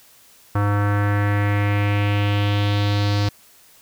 square tone with low-pass filter sweep, 102.3 Hz, G#2, 26 cents flat, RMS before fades -19 dBFS, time 0.55-3.29 s, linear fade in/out 5 ms, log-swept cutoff 1300 to 4700 Hz, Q 2.9, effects white hiss -51 dBFS RMS until 3.81 s

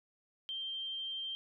sine tone, 3154 Hz, G7, 10 cents sharp, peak -37 dBFS, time 0.49-1.35 s, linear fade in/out 0 ms, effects none

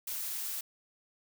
blue noise, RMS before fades -37 dBFS, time 0.07-0.61 s, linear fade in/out 5 ms, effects none

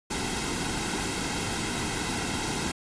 pink noise with comb filter, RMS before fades -30 dBFS, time 0.1-2.72 s, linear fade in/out 10 ms, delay 1.7 ms, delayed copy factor -0.6, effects resampled to 22050 Hz

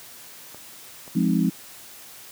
clicks, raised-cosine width 1 ms, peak -29 dBFS, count 2, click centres 0.546 / 1.078 s
sine chord, F minor seventh, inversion none, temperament equal, 174.61 / 207.7 / 261.6 / 311.1 Hz, F3 / Ab3 / C4 / Eb4, 0 / 0 / 0 / 0 cents, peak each -22 / -23 / -24 / -27 dBFS, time 1.15-1.5 s, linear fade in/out 10 ms
effects white hiss -44 dBFS RMS until 2.31 s + high-pass 80 Hz 12 dB/octave

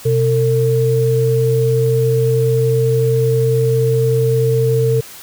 sine tone pair together, 126.89 / 451.7 Hz, B2 / A4, +47 / +45 cents, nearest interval octave + minor seventh, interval 2198 cents, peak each -14 dBFS, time 0.05-5.01 s, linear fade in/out 10 ms, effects white hiss -36 dBFS RMS until 5.22 s

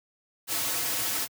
white noise with comb filter, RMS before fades -29 dBFS, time 0.47-1.28 s, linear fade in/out 50 ms, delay 5 ms, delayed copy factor -1, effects high-pass 100 Hz 12 dB/octave

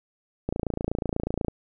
click train, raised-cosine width 2 ms, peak -13 dBFS, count 29, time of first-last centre 0.49-1.483 s, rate 28.2 Hz, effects none

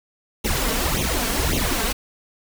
pink noise with flanger, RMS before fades -22 dBFS, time 0.44-1.93 s, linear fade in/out 10 ms, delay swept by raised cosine 0.3 to 4.5 ms, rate 1.8 Hz, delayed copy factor +0.85, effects none

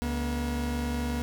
40% pulse tone pair together, 71.35 / 240 Hz, D2 / B3, -49 / -49 cents, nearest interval octave + major sixth, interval 2100 cents, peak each -30 / -30 dBFS, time 0.02-1.22 s, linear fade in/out 0 ms, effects none

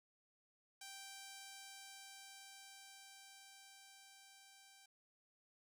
5% pulse tone with level ramp, 783 Hz, G5, 2 cents flat, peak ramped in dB -39 to -51 dBFS, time 0.81-4.86 s, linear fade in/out 5 ms, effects none

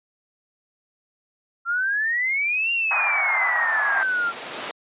sine exponential two-way sweep, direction up then down, 1359 to 2794 to 1359 Hz, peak -20 dBFS, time 1.65-4.33 s, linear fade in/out 50 ms, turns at 2.72 s
pink noise with exponential growth, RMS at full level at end -27 dBFS, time 2.04-4.71 s, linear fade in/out 0 ms, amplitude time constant 580 ms
pink band-pass noise, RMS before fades -26 dBFS, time 2.91-4.03 s, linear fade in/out 0 ms, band 710 to 2000 Hz, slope 48 dB/octave
effects high-pass 400 Hz 12 dB/octave + resampled to 8000 Hz

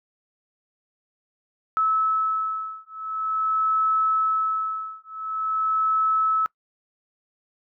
sine beating tone pair, 1300 / 1300.46 Hz, E6 / E6, -24 / -24 cents, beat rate 0.46 Hz, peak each -24 dBFS, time 1.77-6.46 s, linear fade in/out 0 ms, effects noise-tail reverb RT60 0.1 s tail -23 dB re dry

